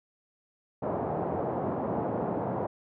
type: band-pass noise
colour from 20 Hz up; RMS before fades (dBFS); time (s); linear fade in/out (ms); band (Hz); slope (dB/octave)
white; -31; 0.82-2.67; 10; 100 to 800; 24
effects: none